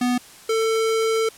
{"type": "tone pair in turn", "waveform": "square", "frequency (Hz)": [246.9, 446.3], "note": ["B3", "A4"], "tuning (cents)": [0, 25], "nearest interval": "minor seventh", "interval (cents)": 1025, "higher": "second", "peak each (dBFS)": -19, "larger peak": "neither", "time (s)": [[0.01, 0.18], [0.49, 1.29]], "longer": "second", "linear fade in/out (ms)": 5, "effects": ["white hiss -45 dBFS RMS until 1.37 s", "low-pass 11000 Hz 12 dB/octave"]}